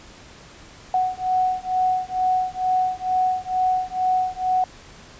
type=beating tone pair; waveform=sine; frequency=740 / 742.2 Hz; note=F#5 / F#5; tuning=0 / +5 cents; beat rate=2.2 Hz; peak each=-22 dBFS; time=0.94-4.64 s; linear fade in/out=2 ms; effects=pink hiss -45 dBFS RMS until 5.19 s + resampled to 16000 Hz